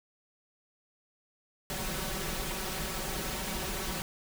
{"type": "noise with comb filter", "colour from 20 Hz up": "pink", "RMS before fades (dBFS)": -35, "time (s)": [1.7, 4.02], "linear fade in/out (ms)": 0, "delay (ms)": 5.3, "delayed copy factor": 0.8, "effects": []}